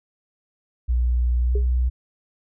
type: tone with pitch glide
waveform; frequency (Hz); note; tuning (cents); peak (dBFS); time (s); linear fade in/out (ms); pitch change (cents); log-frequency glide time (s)
sine; 60.6 to 62.02; B1 to B1; -32 to +8; -17; 0.88-1.9; 20; +40; 1.41-1.58
type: tone with exponential decay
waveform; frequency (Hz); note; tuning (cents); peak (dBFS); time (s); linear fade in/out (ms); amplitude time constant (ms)
sine; 408.4; G#4; -29; -23; 1.55-1.67; 5; 26
effects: none